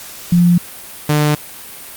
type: tone pair in turn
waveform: sine / sawtooth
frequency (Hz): 174.61 / 149.54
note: F3 / D3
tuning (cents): 0 / +32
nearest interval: minor third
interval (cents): 268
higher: first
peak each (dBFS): -7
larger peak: neither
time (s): 0.32-0.58 / 1.09-1.35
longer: neither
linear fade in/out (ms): 5
effects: white hiss -33 dBFS RMS until 1.96 s + Opus 48 kbps